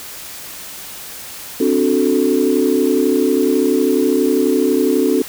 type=chord; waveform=sine; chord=D dominant seventh; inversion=third; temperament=equal; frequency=261.6 / 293.7 / 370 / 440 Hz; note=C4 / D4 / F#4 / A4; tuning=0 / 0 / 0 / 0 cents; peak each=-17 dBFS; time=1.6-5.22 s; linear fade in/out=5 ms; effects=tanh soft clip ceiling -3 dBFS + white hiss -32 dBFS RMS until 5.28 s